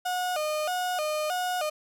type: tone with vibrato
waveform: 35% pulse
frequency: 666 Hz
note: E5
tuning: 18 cents sharp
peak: -25 dBFS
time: 0.05-1.7 s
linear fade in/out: 10 ms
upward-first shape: square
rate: 1.6 Hz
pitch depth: 150 cents each way
effects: none